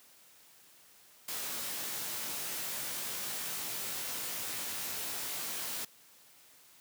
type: noise with comb filter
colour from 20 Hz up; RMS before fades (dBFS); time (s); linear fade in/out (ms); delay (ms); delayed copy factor
white; -38; 1.28-5.85; 5; 19; -0.7
effects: white hiss -60 dBFS RMS until 6.8 s + high-pass 100 Hz 12 dB/octave

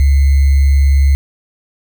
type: tone with sample-and-hold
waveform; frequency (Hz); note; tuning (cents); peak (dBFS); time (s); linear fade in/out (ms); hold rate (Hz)
sine; 69.3; C#2; 0; -6; 0-1.15; 0; 2100
effects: none

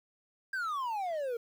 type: exponential sweep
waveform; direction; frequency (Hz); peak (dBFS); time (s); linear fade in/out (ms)
triangle; down; 1616 to 455.3; -30; 0.53-1.37; 5
effects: 10-bit

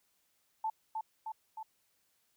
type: tone with echo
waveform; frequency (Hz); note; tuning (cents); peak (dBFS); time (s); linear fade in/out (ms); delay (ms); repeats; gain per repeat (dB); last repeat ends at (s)
sine; 880; A5; 0; -31; 0.64-0.7; 5; 310; 3; -3; 1.63
effects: white hiss -75 dBFS RMS until 2.36 s

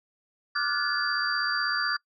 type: tone cluster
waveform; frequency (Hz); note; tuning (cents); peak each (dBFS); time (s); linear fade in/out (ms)
sine; 1176 / 1413 / 1489 / 1724 / 4702; D6 / F6 / F#6 / A6 / D8; +2 / +20 / +11 / -36 / +1; -31; 0.55-1.97; 10
effects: noise-tail reverb RT60 0.1 s tail -24 dB re dry

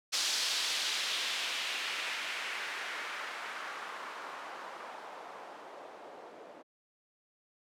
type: noise with low-pass filter sweep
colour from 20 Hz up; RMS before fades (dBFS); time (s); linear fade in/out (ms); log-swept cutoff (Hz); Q
blue; -38; 0.12-6.63; 20; 4800 to 520; 1.4
effects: high-pass 300 Hz 12 dB/octave

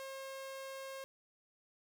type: tone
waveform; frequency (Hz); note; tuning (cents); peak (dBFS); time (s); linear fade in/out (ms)
sawtooth; 537; C5; +45; -40; 0-1.04; 0
effects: none

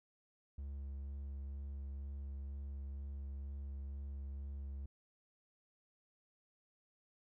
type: tone with vibrato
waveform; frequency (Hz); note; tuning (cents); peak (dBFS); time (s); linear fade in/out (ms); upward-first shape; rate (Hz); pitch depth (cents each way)
triangle; 69.3; C#2; 0; -40; 0.58-4.86; 5; sine; 2.1; 13
effects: none

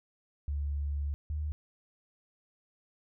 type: tone pair in turn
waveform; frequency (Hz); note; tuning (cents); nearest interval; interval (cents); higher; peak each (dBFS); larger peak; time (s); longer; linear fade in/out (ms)
sine; 71.9 / 75.43; D2 / D2; -36 / +47; minor second; 83; second; -30 / -31; first; 0.48-1.14 / 1.3-1.52; first; 0
effects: none

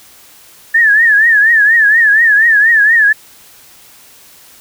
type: tone with vibrato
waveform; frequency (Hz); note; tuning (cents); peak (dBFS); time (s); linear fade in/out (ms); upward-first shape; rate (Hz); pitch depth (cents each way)
sine; 1760; A6; 0; -5; 0.74-3.13; 10; triangle; 4.2; 140
effects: white hiss -41 dBFS RMS until 4.6 s

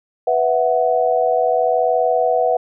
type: chord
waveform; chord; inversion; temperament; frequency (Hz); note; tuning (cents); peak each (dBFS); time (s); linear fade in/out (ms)
sine; B suspended fourth; none; equal; 493.9 / 659.3 / 740; B4 / E5 / F#5; 0 / 0 / 0; -18; 0.27-2.57; 5
effects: none

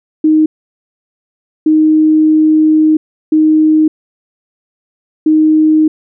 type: tone bursts at uneven times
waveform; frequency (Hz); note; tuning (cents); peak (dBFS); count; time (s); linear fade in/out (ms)
sine; 311.1; D#4; 0; -5; 4; 0.24-0.46 / 1.66-2.97 / 3.32-3.88 / 5.26-5.88; 5
effects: none

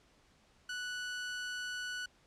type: tone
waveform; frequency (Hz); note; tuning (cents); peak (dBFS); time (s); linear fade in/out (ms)
sawtooth; 1480; F#6; 0; -34; 0.69-2.06; 5
effects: pink hiss -67 dBFS RMS until 2.26 s + low-pass 7000 Hz 12 dB/octave

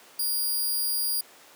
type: tone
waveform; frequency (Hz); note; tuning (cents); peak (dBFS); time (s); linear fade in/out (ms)
5% pulse; 4820; D8; +44; -18; 0.19-1.21; 5
effects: pink hiss -51 dBFS RMS until 1.55 s + high-pass 400 Hz 12 dB/octave

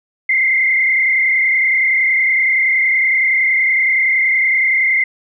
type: tone with frequency modulation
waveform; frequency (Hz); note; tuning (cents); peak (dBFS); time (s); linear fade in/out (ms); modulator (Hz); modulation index
sine; 2093; C7; 0; -11; 0.29-5.04; 5; 30.7; 2.1
effects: none

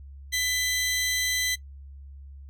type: tone pair together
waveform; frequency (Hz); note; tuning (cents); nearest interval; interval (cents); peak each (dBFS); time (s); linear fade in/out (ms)
20% pulse; 2000 / 3171; B6 / G7; +21 / +19; minor sixth; 798; -20 / -26; 0.32-1.56; 20
effects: noise-tail reverb RT60 0.1 s tail -20 dB re dry + added 69 Hz sine -41 dBFS peak until 2.49 s

